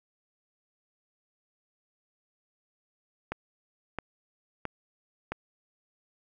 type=click train; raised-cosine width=0.5 ms; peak=-17 dBFS; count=4; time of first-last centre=3.32-5.32 s; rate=1.5 Hz; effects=none